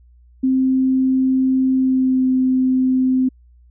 sine tone with pitch glide, 261.6 to 258.4 Hz, C4 to C4, 0 to -21 cents, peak -13 dBFS, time 0.43-3.29 s, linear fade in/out 10 ms, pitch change -21 cents, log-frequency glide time 1.75-2.26 s, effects added 60 Hz sine -46 dBFS peak until 3.7 s

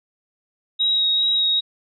sine tone with vibrato, 3802 Hz, A#7, 33 cents sharp, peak -16 dBFS, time 0.79-1.61 s, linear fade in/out 20 ms, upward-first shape sine, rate 2.5 Hz, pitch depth 14 cents each way, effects none

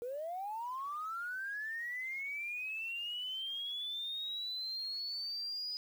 triangle linear sweep, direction up, 466.2 to 4978 Hz, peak -34 dBFS, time 0.02-5.77 s, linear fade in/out 0 ms, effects tanh soft clip ceiling -35 dBFS + 10-bit

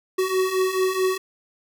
square beating tone pair, 371.8 / 376.4 Hz, F#4 / F#4, +8 / +30 cents, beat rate 4.6 Hz, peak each -26 / -22 dBFS, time 0.18-1.18 s, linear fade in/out 10 ms, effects none

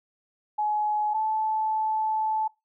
sine tone pair in turn, 845 / 870.8 Hz, G#5 / A5, +30 / -18 cents, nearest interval minor second, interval 52 cents, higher second, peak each -23 dBFS, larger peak neither, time 0.58-1.14 / 1.14-2.48 s, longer second, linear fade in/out 10 ms, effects noise-tail reverb RT60 0.2 s tail -21 dB re dry

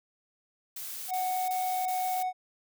blue noise bursts, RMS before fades -39 dBFS, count 4, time 0.76-2.229 s, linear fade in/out 5 ms, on 350 ms, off 23 ms
triangle tone, 740 Hz, F#5, in tune, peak -26 dBFS, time 1.08-2.33 s, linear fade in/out 50 ms
effects none

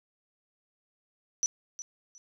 sine tone with echo, 5920 Hz, F#8, in tune, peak -24 dBFS, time 1.43-1.46 s, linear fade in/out 0 ms, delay 360 ms, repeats 2, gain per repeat -13 dB, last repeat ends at 2.18 s, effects none

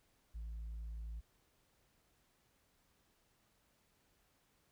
sine tone, 55.7 Hz, A1, 22 cents sharp, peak -40 dBFS, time 0.34-1.21 s, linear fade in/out 20 ms, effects tanh soft clip ceiling -41 dBFS + pink hiss -75 dBFS RMS until 4.71 s

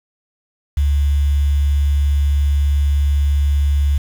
sine tone with quantisation, 71.4 Hz, D2, 48 cents flat, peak -12 dBFS, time 0.77-3.98 s, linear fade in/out 5 ms, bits 6, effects none

